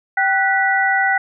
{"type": "tone cluster", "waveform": "sine", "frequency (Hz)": [778, 1484, 1956], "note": ["G5", "F#6", "B6"], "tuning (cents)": [-13, 5, -17], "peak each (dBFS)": -18, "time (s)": [0.17, 1.18], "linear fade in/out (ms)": 5, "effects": []}